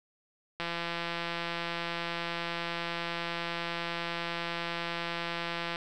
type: click train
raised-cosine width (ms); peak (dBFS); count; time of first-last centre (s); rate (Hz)
0.3; -18; 878; 0.6-5.759; 170
effects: none